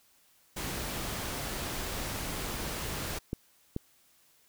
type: noise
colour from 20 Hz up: pink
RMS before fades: -36 dBFS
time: 0.56-3.19 s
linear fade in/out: 10 ms
type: clicks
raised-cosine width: 3 ms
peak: -19 dBFS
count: 2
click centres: 3.331 / 3.764 s
effects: white hiss -65 dBFS RMS until 4.48 s